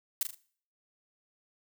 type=noise with echo; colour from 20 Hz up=blue; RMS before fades=-28 dBFS; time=0.21-0.23 s; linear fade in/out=2 ms; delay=39 ms; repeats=3; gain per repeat=-7 dB; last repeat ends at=0.347 s; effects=noise-tail reverb RT60 0.5 s tail -20 dB re dry